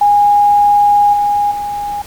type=tone with level steps; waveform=sine; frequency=821 Hz; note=G#5; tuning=20 cents flat; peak=-6 / -10 / -17 dBFS; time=0.01-2.02 s; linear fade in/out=5 ms; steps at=1.13 / 1.51 s; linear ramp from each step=5 ms; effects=pink hiss -35 dBFS RMS until 2.06 s